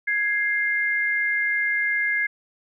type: tone pair together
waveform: sine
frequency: 1661.2 / 2104 Hz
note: G#6 / C7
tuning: 0 / +9 cents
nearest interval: major third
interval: 409 cents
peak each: -23 dBFS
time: 0.07-2.27 s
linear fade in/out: 10 ms
effects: none